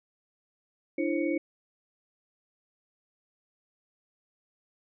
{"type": "tone cluster", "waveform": "sine", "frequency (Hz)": [296.6, 335.3, 534, 2233], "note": ["D4", "E4", "C5", "C#7"], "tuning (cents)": [17, 30, 35, 12], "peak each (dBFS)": [-30, -29, -33, -38], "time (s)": [0.98, 1.38], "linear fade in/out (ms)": 5, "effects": []}